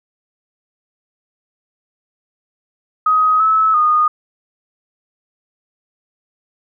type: tone with pitch steps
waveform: sine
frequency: 1259 / 1299 / 1230 Hz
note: D#6 / E6 / D#6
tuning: +20 / -26 / -20 cents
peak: -10 dBFS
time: 3.06-4.08 s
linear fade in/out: 5 ms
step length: 340 ms
effects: none